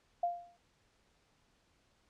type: tone with exponential decay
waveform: sine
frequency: 697 Hz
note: F5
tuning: 4 cents flat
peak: -27 dBFS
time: 0.23-0.57 s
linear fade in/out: 5 ms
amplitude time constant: 72 ms
effects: pink hiss -72 dBFS RMS until 2.09 s + low-pass 7000 Hz 12 dB/octave